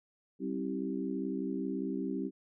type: harmonic tone with a mistuned harmonic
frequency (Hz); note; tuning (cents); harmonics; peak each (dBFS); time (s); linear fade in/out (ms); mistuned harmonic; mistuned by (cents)
65; C2; -11; 3 / 4 / 5 / 6; -38 / -36 / -39 / -40; 0.39-2.31; 50; 4; +46
effects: none